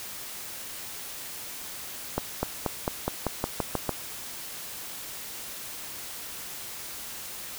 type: accelerating click train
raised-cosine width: 1 ms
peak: -11 dBFS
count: 10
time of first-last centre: 2.18-3.893 s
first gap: 250 ms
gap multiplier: 0.93
effects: white hiss -39 dBFS RMS until 7.58 s